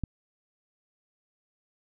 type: click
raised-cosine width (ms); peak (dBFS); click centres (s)
5; -18; 0.037
effects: none